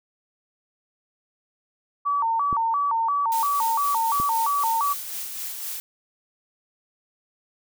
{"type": "tone with vibrato", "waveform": "sine", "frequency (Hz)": 1020, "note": "C6", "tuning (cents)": -44, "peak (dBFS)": -20, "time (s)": [2.05, 4.94], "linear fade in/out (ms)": 20, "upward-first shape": "square", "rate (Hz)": 2.9, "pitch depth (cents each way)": 200}
{"type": "clicks", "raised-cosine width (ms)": 3, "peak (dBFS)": -19, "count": 2, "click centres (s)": [2.528, 4.2]}
{"type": "noise with tremolo", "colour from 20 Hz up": "blue", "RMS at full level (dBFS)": -31, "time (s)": [3.32, 5.8], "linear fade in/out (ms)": 0, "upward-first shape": "sine", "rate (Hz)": 3.9, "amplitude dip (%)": 35}
{"effects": []}